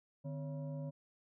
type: tone with frequency modulation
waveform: sine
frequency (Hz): 150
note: D3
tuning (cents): +37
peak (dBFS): -39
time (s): 0.24-0.91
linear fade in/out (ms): 20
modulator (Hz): 408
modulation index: 0.75
effects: none